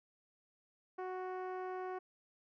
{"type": "tone with low-pass filter", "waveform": "10% pulse", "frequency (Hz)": 370, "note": "F#4", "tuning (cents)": 0, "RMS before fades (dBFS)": -42, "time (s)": [0.98, 1.99], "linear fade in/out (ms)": 10, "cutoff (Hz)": 840, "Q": 0.64, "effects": []}